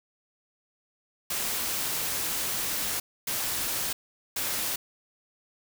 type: noise bursts at uneven times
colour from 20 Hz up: white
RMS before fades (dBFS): -30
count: 3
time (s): 1.3-3 / 3.27-3.93 / 4.36-4.76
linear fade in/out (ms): 5
effects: none